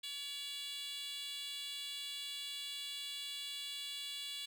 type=tone with high-pass filter; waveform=10% pulse; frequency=568 Hz; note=C#5; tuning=42 cents sharp; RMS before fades=-44 dBFS; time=0.03-4.46 s; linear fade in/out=10 ms; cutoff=3500 Hz; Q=3.3; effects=none